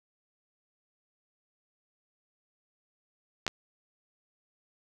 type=clicks; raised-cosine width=0.2 ms; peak=-13 dBFS; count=2; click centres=3.466 / 3.479 s; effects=none